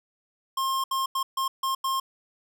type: tone bursts at uneven times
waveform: square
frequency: 1066 Hz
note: C6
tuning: 32 cents sharp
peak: -25 dBFS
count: 6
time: 0.57-0.84 / 0.91-1.06 / 1.15-1.23 / 1.37-1.48 / 1.63-1.75 / 1.84-2 s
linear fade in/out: 5 ms
effects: none